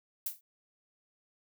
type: noise with exponential decay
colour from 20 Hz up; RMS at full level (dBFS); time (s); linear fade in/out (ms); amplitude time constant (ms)
violet; -30; 0.26-0.41; 5; 32
effects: none